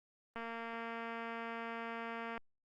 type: click train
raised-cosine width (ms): 0.5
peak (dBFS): -29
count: 465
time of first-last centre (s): 0.36-2.377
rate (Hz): 230
effects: Opus 32 kbps